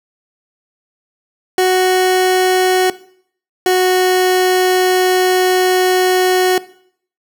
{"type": "tone pair in turn", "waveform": "30% pulse", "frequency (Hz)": [370, 368.3], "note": ["F#4", "F#4"], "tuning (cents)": [0, -8], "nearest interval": "unison", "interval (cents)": 8, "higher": "first", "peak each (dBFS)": -7, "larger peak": "neither", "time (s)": [[1.58, 2.9], [3.66, 6.58]], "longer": "second", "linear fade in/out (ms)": 2, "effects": ["noise-tail reverb RT60 0.6 s tail -18 dB re dry"]}